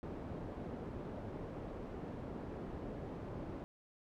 white low-pass noise, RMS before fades -45 dBFS, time 0.03-3.64 s, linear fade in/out 0 ms, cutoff 420 Hz, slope 12 dB/octave, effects none

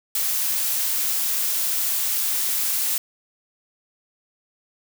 blue noise, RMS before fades -23 dBFS, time 0.15-2.98 s, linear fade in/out 2 ms, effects none

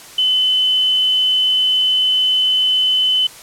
sine tone, 3029 Hz, F#7, 40 cents sharp, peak -12 dBFS, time 0.18-3.27 s, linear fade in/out 5 ms, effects white hiss -38 dBFS RMS until 3.42 s + low-pass 11000 Hz 12 dB/octave

